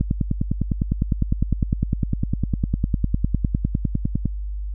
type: click train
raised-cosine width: 5 ms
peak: -7 dBFS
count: 43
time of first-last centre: 0.01-4.257 s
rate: 9.89 Hz
effects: added 50 Hz sine -25 dBFS peak until 4.74 s